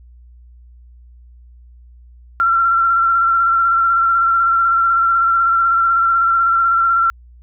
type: tone with vibrato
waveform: sine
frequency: 1360 Hz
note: F6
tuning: 46 cents flat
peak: -11 dBFS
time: 2.4-7.1 s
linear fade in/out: 0 ms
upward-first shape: square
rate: 16 Hz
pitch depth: 22 cents each way
effects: added 60 Hz sine -40 dBFS peak until 7.42 s